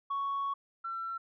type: tone pair in turn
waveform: sine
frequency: 1112 / 1348.9 Hz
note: C#6 / E6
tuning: +5 / +39 cents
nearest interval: minor third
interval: 334 cents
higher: second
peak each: -29 / -34 dBFS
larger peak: first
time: 0.1-0.54 / 0.84-1.18 s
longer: first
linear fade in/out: 10 ms
effects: tanh soft clip ceiling -28 dBFS